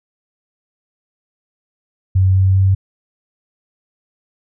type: tone with pitch steps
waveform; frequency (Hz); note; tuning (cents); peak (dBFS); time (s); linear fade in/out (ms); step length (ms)
sine; 94.3 / 95.07 / 95.84; F#2 / F#2 / G2; +33 / +47 / -39; -9; 2.15-2.75; 10; 200
effects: none